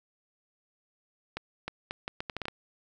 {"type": "accelerating click train", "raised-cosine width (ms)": 0.3, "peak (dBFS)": -18, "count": 10, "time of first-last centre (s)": [1.37, 2.483], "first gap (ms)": 310, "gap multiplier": 0.74, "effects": []}